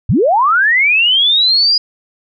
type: linear sweep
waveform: sine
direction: up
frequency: 70.6 to 4939 Hz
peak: -8 dBFS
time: 0.09-1.78 s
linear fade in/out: 5 ms
effects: none